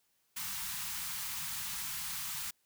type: band-stop noise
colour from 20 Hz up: white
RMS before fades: -39 dBFS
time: 0.36-2.51 s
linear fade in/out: 10 ms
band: 210 to 840 Hz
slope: 48 dB/octave
effects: white hiss -75 dBFS RMS until 2.65 s

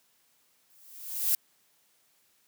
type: noise with exponential growth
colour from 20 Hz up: violet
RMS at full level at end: -23 dBFS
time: 0.7-1.35 s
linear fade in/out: 2 ms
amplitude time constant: 140 ms
effects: white hiss -68 dBFS RMS until 2.47 s + high-pass 100 Hz 12 dB/octave

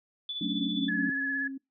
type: tone with tremolo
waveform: sine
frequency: 3467 Hz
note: A7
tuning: 26 cents flat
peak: -31 dBFS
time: 0.29-0.89 s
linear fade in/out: 2 ms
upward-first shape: sine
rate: 15 Hz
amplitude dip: 50%
type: chord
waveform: sine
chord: D major seventh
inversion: first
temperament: equal with one note detuned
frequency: 185 / 220 / 274.8 / 293.7 Hz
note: F#3 / A3 / C#4 / D4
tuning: 0 / 0 / -15 / 0 cents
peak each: -34 dBFS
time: 0.41-1.1 s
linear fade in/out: 5 ms
type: tone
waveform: sine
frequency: 270 Hz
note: C#4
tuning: 45 cents flat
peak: -35 dBFS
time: 0.61-1.58 s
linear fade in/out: 10 ms
type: tone with vibrato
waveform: sine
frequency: 1700 Hz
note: G#6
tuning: 40 cents sharp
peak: -28 dBFS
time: 0.88-1.48 s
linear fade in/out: 10 ms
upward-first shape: sine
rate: 17 Hz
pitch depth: 28 cents each way
effects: noise-tail reverb RT60 0.2 s tail -24 dB re dry

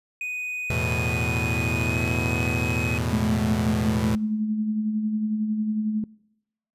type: tone with pitch glide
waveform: triangle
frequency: 2489 to 2528 Hz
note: D#7 to D#7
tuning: 0 to +27 cents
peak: -26 dBFS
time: 0.21-2.98 s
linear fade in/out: 2 ms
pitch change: +27 cents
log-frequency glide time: 1.83-1.99 s
type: chord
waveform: sawtooth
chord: E suspended fourth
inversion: none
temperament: equal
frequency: 82.41 / 110 / 123.47 Hz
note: E2 / A2 / B2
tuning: 0 / 0 / 0 cents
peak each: -24 dBFS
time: 0.7-4.15 s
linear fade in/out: 0 ms
type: tone with tremolo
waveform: sine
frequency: 214.9 Hz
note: A3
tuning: 41 cents flat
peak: -20 dBFS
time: 3.13-6.04 s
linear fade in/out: 2 ms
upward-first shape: sine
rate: 11 Hz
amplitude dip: 40%
effects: noise-tail reverb RT60 0.9 s tail -25 dB re dry + resampled to 32000 Hz

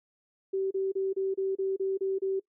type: tone bursts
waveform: sine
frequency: 385.3 Hz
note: G4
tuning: 30 cents flat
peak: -26 dBFS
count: 9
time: 0.53-2.398 s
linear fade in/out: 10 ms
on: 180 ms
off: 31 ms
effects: noise-tail reverb RT60 0.1 s tail -22 dB re dry

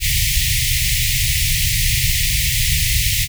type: band-stop noise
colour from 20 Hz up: pink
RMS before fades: -17 dBFS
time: 0-3.28 s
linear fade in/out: 50 ms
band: 150 to 1900 Hz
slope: 96 dB/octave
effects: none

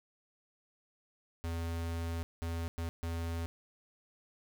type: tone bursts at uneven times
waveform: square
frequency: 83.5 Hz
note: E2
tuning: 23 cents sharp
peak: -35 dBFS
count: 4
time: 1.44-2.23 / 2.42-2.68 / 2.78-2.89 / 3.03-3.46 s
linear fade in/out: 0 ms
effects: 11-bit

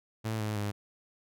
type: tone with pitch steps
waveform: sawtooth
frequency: 110.6 / 106.77 / 103.07 Hz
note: A2 / G#2 / G#2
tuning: +9 / +48 / -13 cents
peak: -27 dBFS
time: 0.24-0.72 s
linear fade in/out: 20 ms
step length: 160 ms
effects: none

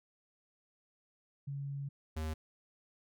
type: tone pair in turn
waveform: sine / square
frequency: 140 / 78.57 Hz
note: C#3 / D#2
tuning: +18 / +17 cents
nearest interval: minor seventh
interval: 1001 cents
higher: first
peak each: -37 / -36 dBFS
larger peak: second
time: 1.47-1.89 / 2.16-2.34 s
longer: first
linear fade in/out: 10 ms
effects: none

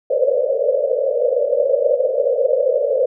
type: band-pass noise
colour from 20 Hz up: pink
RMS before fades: -17 dBFS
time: 0.1-3.06 s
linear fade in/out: 5 ms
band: 480 to 590 Hz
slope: 96 dB/octave
effects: none

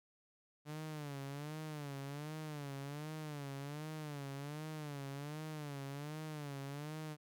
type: tone with vibrato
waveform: sawtooth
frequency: 146.8 Hz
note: D3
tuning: in tune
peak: -39 dBFS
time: 0.65-7.17 s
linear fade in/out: 50 ms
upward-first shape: sine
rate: 1.3 Hz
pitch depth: 110 cents each way
effects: none

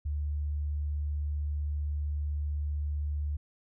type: tone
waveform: sine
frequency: 73.7 Hz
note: D2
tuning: 7 cents sharp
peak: -29 dBFS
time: 0.05-3.37 s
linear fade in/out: 10 ms
effects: none

